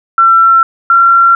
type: tone pair in turn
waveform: sine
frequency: 1349 / 1367 Hz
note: E6 / F6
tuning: +40 / -37 cents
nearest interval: unison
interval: 23 cents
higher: second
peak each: -3 dBFS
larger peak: neither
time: 0.18-0.63 / 0.9-1.35 s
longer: neither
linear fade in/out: 2 ms
effects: none